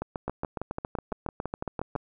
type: two click trains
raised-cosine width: 1 ms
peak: -17 / -17 dBFS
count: 11 / 15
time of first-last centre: 0.28-1.961 / 0.02-1.954 s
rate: 5.95 / 7.24 Hz
effects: none